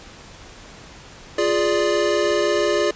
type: chord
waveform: square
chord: D diminished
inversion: first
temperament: equal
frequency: 349.2 / 415.3 / 587.3 Hz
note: F4 / Ab4 / D5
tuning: 0 / 0 / 0 cents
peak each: -23 / -22 / -22 dBFS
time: 1.38-2.91 s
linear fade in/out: 5 ms
effects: pink hiss -42 dBFS RMS until 2.95 s + resampled to 16000 Hz